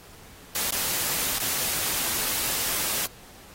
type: noise with dropouts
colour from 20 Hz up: white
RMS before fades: -27 dBFS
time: 0.55-3.06 s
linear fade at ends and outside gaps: 2 ms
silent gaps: 0.708-0.722 / 1.385-1.4 s
effects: pink hiss -49 dBFS RMS until 3.54 s + AAC 48 kbps